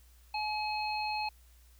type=harmonic tone; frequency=850 Hz; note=G#5; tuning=40 cents sharp; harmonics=1 / 3 / 5; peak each=-33 / -38 / -40 dBFS; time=0.34-1.29 s; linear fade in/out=5 ms; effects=added 60 Hz sine -57 dBFS peak until 1.79 s + white hiss -66 dBFS RMS until 1.79 s